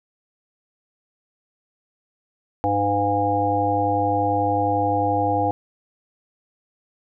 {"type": "harmonic tone with a mistuned harmonic", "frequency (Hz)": 101, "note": "G#2", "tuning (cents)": -48, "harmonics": [1, 3, 5, 7, 8], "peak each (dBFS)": [-27, -26, -25, -24, -22], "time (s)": [2.64, 5.51], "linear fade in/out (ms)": 0, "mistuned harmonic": 8, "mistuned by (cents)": 22, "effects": []}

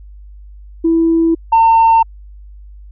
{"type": "tone pair in turn", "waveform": "sine", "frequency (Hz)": [329.6, 906.2], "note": ["E4", "A#5"], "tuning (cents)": [0, -49], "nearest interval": "octave + tritone", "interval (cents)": 1751, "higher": "second", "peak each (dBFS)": [-8, -4], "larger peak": "second", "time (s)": [[0.84, 1.35], [1.52, 2.03]], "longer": "neither", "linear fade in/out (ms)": 10, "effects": ["tanh soft clip ceiling -4 dBFS", "added 50 Hz sine -33 dBFS peak until 2.91 s"]}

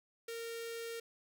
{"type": "tone with notch filter", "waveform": "sawtooth", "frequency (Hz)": 461.6, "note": "A#4", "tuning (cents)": -17, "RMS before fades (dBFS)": -43, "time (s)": [0.28, 1], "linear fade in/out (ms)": 5, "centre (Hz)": 940, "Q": 1.2, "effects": []}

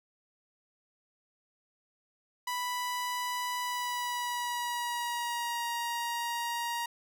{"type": "tone with pitch glide", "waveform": "sawtooth", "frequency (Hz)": [987.8, 942.6], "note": ["B5", "A#5"], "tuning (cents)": [0, 19], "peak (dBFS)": -28, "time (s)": [2.47, 6.86], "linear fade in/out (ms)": 5, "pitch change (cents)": -81, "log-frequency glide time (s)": [3.61, 5.67], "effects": []}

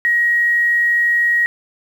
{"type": "tone with quantisation", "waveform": "sine", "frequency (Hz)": 1894, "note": "A#6", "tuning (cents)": 27, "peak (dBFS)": -12, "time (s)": [0.05, 1.46], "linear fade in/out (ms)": 0, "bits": 7, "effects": []}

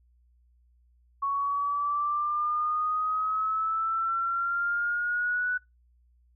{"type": "exponential sweep", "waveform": "sine", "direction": "up", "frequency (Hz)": [1108.7, 1488], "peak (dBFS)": -25, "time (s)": [1.22, 5.58], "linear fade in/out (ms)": 10, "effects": ["noise-tail reverb RT60 0.2 s tail -24 dB re dry", "added 60 Hz sine -60 dBFS peak until 6.35 s"]}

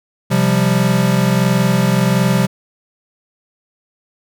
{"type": "chord", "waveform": "square", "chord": "C suspended fourth", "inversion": "none", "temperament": "equal", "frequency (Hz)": [130.81, 174.61, 196], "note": ["C3", "F3", "G3"], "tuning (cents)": [0, 0, 0], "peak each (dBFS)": -17, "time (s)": [0.3, 2.47], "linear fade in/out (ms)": 20, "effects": []}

